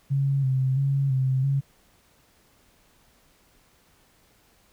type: tone with vibrato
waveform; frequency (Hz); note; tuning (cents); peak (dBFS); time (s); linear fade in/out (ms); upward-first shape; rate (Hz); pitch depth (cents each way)
sine; 134.7; C#3; -49; -20; 0.1-1.61; 20; square; 1.5; 43
effects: pink hiss -61 dBFS RMS until 4.72 s

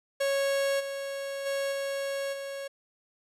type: tone with level steps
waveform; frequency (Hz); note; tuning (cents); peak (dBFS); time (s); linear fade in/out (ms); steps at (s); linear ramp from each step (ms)
45% pulse; 552; C#5; -7; -25 / -33 / -28 / -30 / -35; 0.2-2.68; 10; 0.79 / 1.45 / 1.71 / 2.32; 20
effects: low-pass 12000 Hz 12 dB/octave

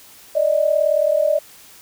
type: tone pair together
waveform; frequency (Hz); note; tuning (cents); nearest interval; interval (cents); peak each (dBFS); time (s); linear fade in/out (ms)
sine; 586 / 624.6; D5 / D#5; -4 / +7; minor second; 111; -17 / -17; 0.35-1.39; 10
effects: white hiss -45 dBFS RMS until 1.81 s

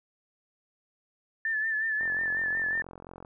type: tone with vibrato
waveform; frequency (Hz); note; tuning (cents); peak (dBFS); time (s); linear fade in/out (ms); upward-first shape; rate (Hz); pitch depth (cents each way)
sine; 1760; A6; 0; -26; 1.45-2.82; 2; sine; 5.5; 47
type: click train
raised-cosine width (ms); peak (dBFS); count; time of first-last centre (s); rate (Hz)
1; -30; 56; 2.01-3.249; 44.4
effects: none

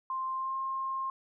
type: tone with pitch glide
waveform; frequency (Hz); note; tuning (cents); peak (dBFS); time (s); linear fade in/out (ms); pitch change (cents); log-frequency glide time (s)
sine; 1049 to 1064.3; C6 to C6; +4 to +29; -31; 0.1-1.1; 2; +25; 0.35-0.56
effects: none

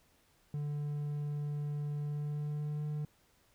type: tone with pitch glide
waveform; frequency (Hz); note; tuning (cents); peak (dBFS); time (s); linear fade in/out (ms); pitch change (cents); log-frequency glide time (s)
triangle; 146.83 to 149.74; D3 to D3; 0 to +34; -32; 0.54-3.05; 2; +34; 2.01-2.87
effects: pink hiss -69 dBFS RMS until 3.54 s

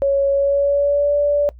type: tone with pitch glide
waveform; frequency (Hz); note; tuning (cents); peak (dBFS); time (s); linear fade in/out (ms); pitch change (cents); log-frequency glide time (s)
sine; 555 to 579.6; C#5 to D5; +2 to -23; -13; 0.02-1.49; 0; +75; 0.3-1.15
effects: noise-tail reverb RT60 0.1 s tail -21 dB re dry + added 60 Hz sine -38 dBFS peak until 1.59 s

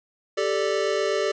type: chord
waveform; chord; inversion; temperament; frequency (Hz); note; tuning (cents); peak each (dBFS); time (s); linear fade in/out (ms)
square; G suspended second; none; equal; 392 / 440 / 587.3; G4 / A4 / D5; 0 / 0 / 0; -27; 0.37-1.32; 10
effects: resampled to 16000 Hz + 9-bit

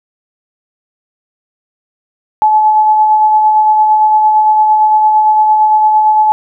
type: tone with tremolo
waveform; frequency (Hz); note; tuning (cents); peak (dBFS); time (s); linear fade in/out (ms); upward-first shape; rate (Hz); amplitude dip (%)
sine; 859; A5; -42; -4; 2.42-6.32; 0; sine; 8.8; 30
effects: none

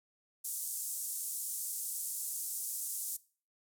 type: band-pass noise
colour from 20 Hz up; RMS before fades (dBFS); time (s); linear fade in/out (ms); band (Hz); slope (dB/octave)
pink; -39; 0.44-3.17; 10; 7700 to 14000; 24
effects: noise-tail reverb RT60 0.4 s tail -20 dB re dry

